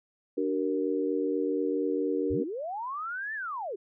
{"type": "chord", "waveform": "sine", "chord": "D augmented", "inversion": "none", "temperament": "equal with one note detuned", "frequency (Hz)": [293.7, 378, 466.2], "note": ["D4", "F#4", "A#4"], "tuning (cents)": [0, 37, 0], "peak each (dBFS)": [-30, -31, -30], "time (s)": [0.37, 2.44], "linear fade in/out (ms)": 10}
{"type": "linear two-way sweep", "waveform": "sine", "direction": "up then down", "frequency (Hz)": [49.19, 1800, 353.9], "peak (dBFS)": -32, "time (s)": [2.3, 3.76], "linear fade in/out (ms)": 10, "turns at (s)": 3.34}
{"effects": []}